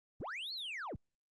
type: linear two-way sweep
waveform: sine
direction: up then down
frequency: 41.34 to 4435 to 41.34 Hz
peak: -37 dBFS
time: 0.2-0.96 s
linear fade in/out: 0 ms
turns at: 0.53 s
effects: tanh soft clip ceiling -39 dBFS + Opus 24 kbps